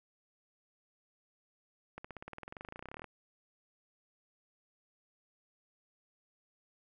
accelerating click train, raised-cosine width 0.5 ms, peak -29 dBFS, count 27, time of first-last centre 1.98-3.043 s, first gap 65 ms, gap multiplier 0.96, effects none

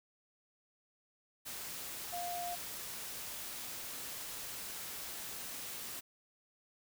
sine tone in noise, 703 Hz, F5, 11 cents sharp, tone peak -38 dBFS, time 2.12-2.56 s, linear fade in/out 20 ms, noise white, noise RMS -44 dBFS, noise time 1.45-6.01 s, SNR +3 dB, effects none

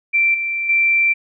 sine tone with level steps, 2349 Hz, D7, in tune, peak -12 / -19 / -12 dBFS, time 0.13-1.14 s, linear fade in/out 20 ms, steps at 0.34 / 0.69 s, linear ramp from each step 5 ms, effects none

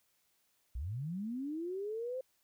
sine linear sweep, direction up, 52.4 to 527 Hz, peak -36 dBFS, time 0.75-2.21 s, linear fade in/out 5 ms, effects white hiss -75 dBFS RMS until 2.43 s

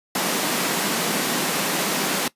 pink high-pass noise, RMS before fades -23 dBFS, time 0.15-2.28 s, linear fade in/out 2 ms, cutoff 160 Hz, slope 48 dB/octave, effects noise-tail reverb RT60 0.1 s tail -19 dB re dry + resampled to 32000 Hz

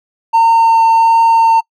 triangle tone with vibrato, 910 Hz, A#5, 42 cents flat, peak -3 dBFS, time 0.33-1.61 s, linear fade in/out 20 ms, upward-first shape triangle, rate 1.4 Hz, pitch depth 9 cents each way, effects noise-tail reverb RT60 0.1 s tail -26 dB re dry + tanh soft clip ceiling 0 dBFS

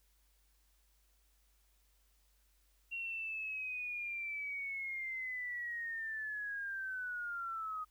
sine linear sweep, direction down, 2753 to 1244.5 Hz, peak -38 dBFS, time 2.91-7.85 s, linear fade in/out 20 ms, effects added 50 Hz sine -70 dBFS peak until 7.9 s + white hiss -75 dBFS RMS until 7.9 s

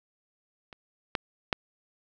clicks, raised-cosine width 0.3 ms, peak -28 / -10 / -8 dBFS, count 3, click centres 0.728 / 1.152 / 1.528 s, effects none

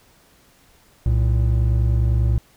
triangle tone pair together, 64 / 114.04 Hz, C2 / A#2, -38 / -38 cents, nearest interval minor seventh, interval 1000 cents, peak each -15 / -17 dBFS, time 1.06-2.38 s, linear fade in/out 0 ms, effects pink hiss -55 dBFS RMS until 2.56 s

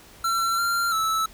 square tone with pitch steps, 1353 / 1382 / 1310 Hz, E6 / F6 / E6, +45 / -19 / -11 cents, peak -22 dBFS, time 0.24-1.26 s, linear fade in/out 5 ms, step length 340 ms, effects pink hiss -49 dBFS RMS until 1.33 s

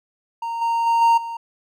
triangle tone with level steps, 925 Hz, A#5, 14 cents flat, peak -22 / -16 / -13 / -10 / -25 dBFS, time 0.42-1.37 s, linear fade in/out 5 ms, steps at 0.61 / 0.86 / 1.01 / 1.17 s, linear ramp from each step 10 ms, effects none

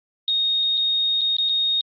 sine tone with dropouts, 3719 Hz, A#7, 5 cents flat, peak -18 dBFS, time 0.28-1.81 s, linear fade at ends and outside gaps 1 ms, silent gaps 0.773-0.776 / 1.21-1.215 / 1.367-1.384 / 1.49-1.494 s, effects Opus 32 kbps

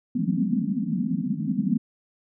pink band-pass noise, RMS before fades -25 dBFS, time 0.15-1.78 s, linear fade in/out 5 ms, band 160 to 270 Hz, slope 96 dB/octave, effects none

